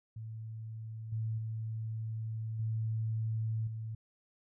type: tone with level steps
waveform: sine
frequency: 111 Hz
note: A2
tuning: 16 cents sharp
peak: -40 / -32 / -35 / -31 / -37 dBFS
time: 0.16-3.95 s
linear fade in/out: 5 ms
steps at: 1.12 / 1.38 / 2.59 / 3.67 s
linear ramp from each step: 5 ms
effects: none